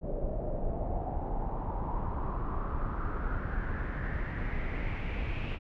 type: noise with low-pass filter sweep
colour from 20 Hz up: brown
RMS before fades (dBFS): -33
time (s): 0.01-5.59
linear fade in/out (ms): 50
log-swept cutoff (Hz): 560 to 2700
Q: 4.8
effects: none